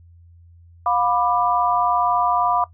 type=chord; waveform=sine; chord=B diminished; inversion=second; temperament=just; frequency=711.2 / 987.8 / 1185.3 Hz; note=F5 / B5 / D6; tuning=+31 / 0 / +16 cents; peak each=-21 dBFS; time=0.86-2.64 s; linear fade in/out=2 ms; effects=noise-tail reverb RT60 0.1 s tail -17 dB re dry + added 85 Hz sine -45 dBFS peak until 2.73 s